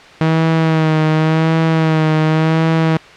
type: tone with vibrato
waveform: sawtooth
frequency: 159.1 Hz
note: D#3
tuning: 39 cents sharp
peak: -7 dBFS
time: 0.21-2.97 s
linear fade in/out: 0 ms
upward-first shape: sine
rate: 0.9 Hz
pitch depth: 34 cents each way
effects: white hiss -38 dBFS RMS until 3.16 s + low-pass 3000 Hz 12 dB/octave